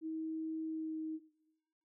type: tone with pitch glide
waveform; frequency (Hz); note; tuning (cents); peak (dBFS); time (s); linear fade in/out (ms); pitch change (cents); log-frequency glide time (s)
sine; 318.9 to 315.6; D#4 to D#4; +43 to +25; -37; 0.01-1.2; 50; -18; 0.64-0.98
effects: noise-tail reverb RT60 1.0 s tail -17 dB re dry